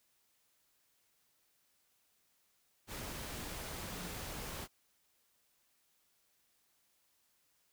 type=tone in noise; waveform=sine; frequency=180 Hz; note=F#3; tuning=47 cents flat; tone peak=-49 dBFS; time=3.86-4.11 s; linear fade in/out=50 ms; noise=pink; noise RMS=-44 dBFS; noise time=2.87-4.68 s; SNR=-8 dB; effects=white hiss -75 dBFS RMS until 7.72 s